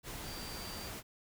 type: tone in noise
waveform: sine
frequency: 4682 Hz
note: D8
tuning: 6 cents flat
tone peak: -48 dBFS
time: 0.23-0.91 s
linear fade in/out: 50 ms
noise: pink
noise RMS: -44 dBFS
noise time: 0.03-1.03 s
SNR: -7 dB
effects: none